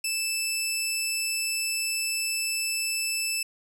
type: tone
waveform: 15% pulse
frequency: 2637 Hz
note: E7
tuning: in tune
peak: -19 dBFS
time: 0.04-3.43 s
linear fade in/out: 5 ms
effects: none